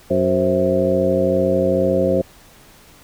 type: harmonic tone with a mistuned harmonic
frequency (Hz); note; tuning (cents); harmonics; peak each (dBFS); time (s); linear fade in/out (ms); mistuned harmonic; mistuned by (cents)
93.4; F#2; +17; 1 / 2 / 3 / 4 / 5 / 6 / 7; -27 / -22 / -24 / -22 / -28 / -17 / -25; 0.1-2.22; 10; 6; -99
effects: pink hiss -47 dBFS RMS until 3.03 s